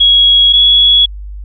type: tone pair in turn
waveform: sine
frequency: 3322 / 3363 Hz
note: G#7 / G#7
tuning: 0 / +21 cents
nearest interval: unison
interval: 21 cents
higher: second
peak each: -4 dBFS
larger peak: neither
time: 0-0.53 / 0.53-1.06 s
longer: neither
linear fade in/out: 10 ms
effects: added 50 Hz sine -23 dBFS peak until 1.44 s